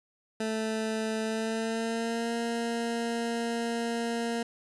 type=tone with pitch glide; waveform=20% pulse; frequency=220 to 232.9 Hz; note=A3 to A#3; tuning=0 to -1 cents; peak=-24 dBFS; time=0.4-4.43 s; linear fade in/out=5 ms; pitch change=+99 cents; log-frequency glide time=1.23-2.34 s; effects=resampled to 24000 Hz + 10-bit